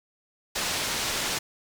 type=low-pass noise; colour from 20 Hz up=white; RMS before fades=-29 dBFS; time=0.55-1.39 s; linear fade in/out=10 ms; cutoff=6300 Hz; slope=12 dB/octave; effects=none